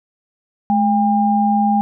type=tone pair together; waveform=sine; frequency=213 / 804 Hz; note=G#3 / G5; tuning=+44 / +44 cents; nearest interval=octave + major seventh; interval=2300 cents; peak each=-15 dBFS; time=0.7-1.81 s; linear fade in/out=0 ms; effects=none

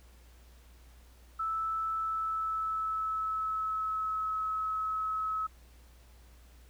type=tone with pitch glide; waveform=sine; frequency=1314 to 1288.4 Hz; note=E6 to E6; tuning=-6 to -40 cents; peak=-30 dBFS; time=1.39-5.47 s; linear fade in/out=10 ms; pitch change=-34 cents; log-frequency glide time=1.97-4.34 s; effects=added 60 Hz sine -54 dBFS peak until 6.69 s + pink hiss -63 dBFS RMS until 6.69 s

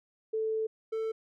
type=tone pair in turn; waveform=sine / triangle; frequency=440 / 443.8 Hz; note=A4 / A4; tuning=0 / +15 cents; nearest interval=unison; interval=15 cents; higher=second; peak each=-28 dBFS; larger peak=neither; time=0.33-0.67 / 0.92-1.12 s; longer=first; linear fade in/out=10 ms; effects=none

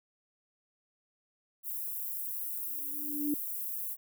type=high-pass noise; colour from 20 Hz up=white; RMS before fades=-37 dBFS; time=1.63-3.97 s; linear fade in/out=50 ms; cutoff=12000 Hz; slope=24 dB/octave
type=tone with exponential growth; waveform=sine; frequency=293.7 Hz; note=D4; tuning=in tune; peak=-26 dBFS; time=2.65-3.34 s; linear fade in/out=2 ms; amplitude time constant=150 ms
effects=none

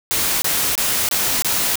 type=noise bursts; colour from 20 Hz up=white; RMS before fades=-19 dBFS; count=5; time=0.11-1.756 s; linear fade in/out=0 ms; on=310 ms; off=24 ms; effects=none

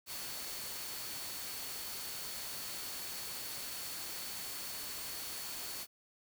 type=tone in noise; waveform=sine; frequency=4435 Hz; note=C#8; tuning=in tune; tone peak=-49 dBFS; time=0.06-5.87 s; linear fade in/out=50 ms; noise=white; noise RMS=-43 dBFS; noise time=0.06-5.87 s; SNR=-9 dB; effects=none

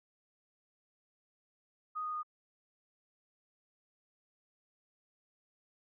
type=tone with pitch steps; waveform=sine; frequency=1244.5 / 1236.6 / 1228.8 Hz; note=D#6 / D#6 / D#6; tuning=0 / -11 / -22 cents; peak=-35 dBFS; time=1.95-2.232 s; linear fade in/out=20 ms; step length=94 ms; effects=none

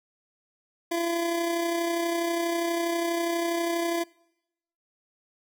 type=tone with amplitude modulation; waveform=25% pulse; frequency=338.9 Hz; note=E4; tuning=48 cents sharp; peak=-20 dBFS; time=0.91-4.04 s; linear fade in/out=10 ms; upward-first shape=sine; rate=32.3 Hz; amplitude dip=35%; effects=noise-tail reverb RT60 0.9 s tail -25 dB re dry

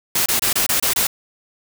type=noise bursts; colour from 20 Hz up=white; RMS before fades=-18 dBFS; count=7; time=0.15-1.07 s; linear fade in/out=5 ms; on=110 ms; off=25 ms; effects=none

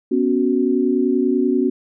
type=chord; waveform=sine; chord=B suspended second; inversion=none; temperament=equal; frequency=246.9 / 277.2 / 370 Hz; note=B3 / C#4 / F#4; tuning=0 / 0 / 0 cents; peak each=-19 dBFS; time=0.11-1.7 s; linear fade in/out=10 ms; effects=none

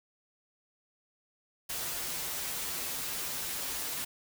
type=noise with comb filter; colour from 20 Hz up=white; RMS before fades=-36 dBFS; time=1.69-4.05 s; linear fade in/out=10 ms; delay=9.5 ms; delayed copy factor=-0.75; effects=none

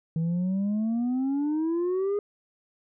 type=exponential sweep; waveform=sine; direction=up; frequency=160 to 415.3 Hz; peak=-21 dBFS; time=0.16-2.19 s; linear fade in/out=2 ms; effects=tanh soft clip ceiling -23 dBFS

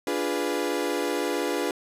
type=chord; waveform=35% pulse; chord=D diminished seventh; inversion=none; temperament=equal; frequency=293.7 / 349.2 / 415.3 / 493.9 Hz; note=D4 / F4 / Ab4 / Cb5; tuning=0 / 0 / 0 / 0 cents; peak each=-29 dBFS; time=0.07-1.71 s; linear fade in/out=2 ms; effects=resampled to 32000 Hz

